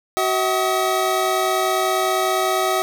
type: tone cluster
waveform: square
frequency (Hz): 375.1 / 645 / 755 / 1270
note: F#4 / E5 / F#5 / D#6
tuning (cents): +24 / -38 / +35 / +35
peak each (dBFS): -24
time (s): 0.17-2.82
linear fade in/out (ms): 0
effects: none